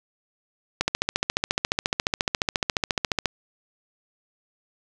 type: click train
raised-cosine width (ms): 0.2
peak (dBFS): -4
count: 36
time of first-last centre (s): 0.81-3.258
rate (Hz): 14.3
effects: none